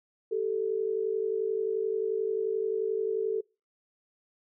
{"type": "tone pair together", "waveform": "sine", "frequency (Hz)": [389.2, 440.6], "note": ["G4", "A4"], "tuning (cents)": [-12, 2], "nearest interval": "major second", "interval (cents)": 214, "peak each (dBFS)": [-31, -28], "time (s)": [0.31, 3.41], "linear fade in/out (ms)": 10, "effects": ["noise-tail reverb RT60 0.3 s tail -25 dB re dry"]}